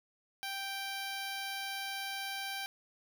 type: tone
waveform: 10% pulse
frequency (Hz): 784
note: G5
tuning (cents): 0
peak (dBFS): -29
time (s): 0.43-2.66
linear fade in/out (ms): 0
effects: none